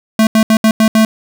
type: tone bursts at uneven times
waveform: square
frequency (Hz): 220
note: A3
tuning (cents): 0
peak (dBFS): -7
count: 6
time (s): 0.19-0.27 / 0.35-0.43 / 0.5-0.57 / 0.64-0.71 / 0.8-0.88 / 0.95-1.05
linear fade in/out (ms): 2
effects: none